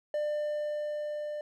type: tone with level ramp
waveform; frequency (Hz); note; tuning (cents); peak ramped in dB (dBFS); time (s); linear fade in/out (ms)
triangle; 597; D5; +28; -26 to -32; 0.14-1.41; 2
effects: none